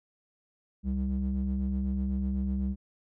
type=ring-modulated tone; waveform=triangle; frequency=64 Hz; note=C2; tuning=38 cents flat; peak=-22 dBFS; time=0.83-2.76 s; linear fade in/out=50 ms; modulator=132 Hz; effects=none